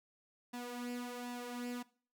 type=tone with flanger; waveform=sawtooth; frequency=244.1 Hz; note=B3; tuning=20 cents flat; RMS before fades=-43 dBFS; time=0.53-1.83 s; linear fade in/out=10 ms; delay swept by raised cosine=1.1 to 3.7 ms; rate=1.3 Hz; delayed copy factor=+0.6; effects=noise-tail reverb RT60 0.4 s tail -19 dB re dry